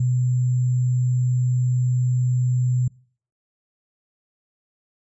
sine tone with sample-and-hold, 125.5 Hz, B2, 28 cents sharp, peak -17 dBFS, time 0-2.88 s, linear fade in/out 5 ms, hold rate 7350 Hz, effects noise-tail reverb RT60 0.5 s tail -25 dB re dry + resampled to 22050 Hz

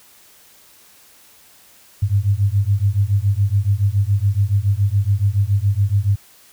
sine beating tone pair, 97 / 104.1 Hz, G2 / G#2, -18 / +5 cents, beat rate 7.1 Hz, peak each -17 dBFS, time 2.02-6.16 s, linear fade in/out 10 ms, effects white hiss -49 dBFS RMS until 6.52 s

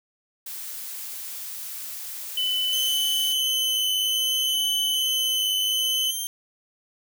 blue noise, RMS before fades -35 dBFS, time 0.46-3.33 s, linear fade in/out 5 ms
sine tone, 3009 Hz, F#7, 28 cents sharp, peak -22 dBFS, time 2.37-6.11 s, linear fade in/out 5 ms
10% pulse tone with vibrato, 3136 Hz, G7, in tune, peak -20 dBFS, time 2.73-6.27 s, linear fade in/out 0 ms, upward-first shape triangle, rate 0.62 Hz, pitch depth 18 cents each way
effects none

